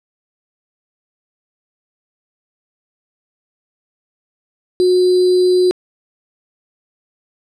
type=tone with sample-and-hold; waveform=sine; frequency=364.1 Hz; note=F#4; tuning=28 cents flat; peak=-9 dBFS; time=4.8-5.71 s; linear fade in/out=0 ms; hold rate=4410 Hz; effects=low-pass 7000 Hz 12 dB/octave